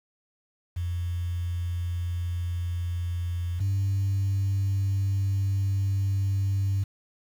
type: tone pair in turn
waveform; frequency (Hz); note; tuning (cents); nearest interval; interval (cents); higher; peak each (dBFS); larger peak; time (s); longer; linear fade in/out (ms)
sine; 87.31 / 97.99; F2 / G2; 0 / 0; major second; 200; second; -26 / -21; second; 0.76-3.6 / 3.6-6.84; second; 10
effects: tanh soft clip ceiling -20 dBFS + 8-bit